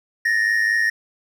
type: tone pair together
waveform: triangle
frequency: 1760 / 1864.5 Hz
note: A6 / A#6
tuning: 0 / 0 cents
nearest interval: minor second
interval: 100 cents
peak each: -20 / -16 dBFS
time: 0.25-0.9 s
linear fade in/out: 5 ms
effects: none